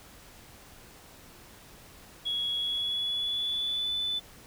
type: tone with pitch glide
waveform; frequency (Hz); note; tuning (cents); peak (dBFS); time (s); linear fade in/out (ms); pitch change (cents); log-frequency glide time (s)
sine; 3342 to 3500; G#7 to A7; +10 to -10; -27; 2.25-4.2; 20; +80; 2.57-3.94
effects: tanh soft clip ceiling -23 dBFS + pink hiss -52 dBFS RMS until 4.46 s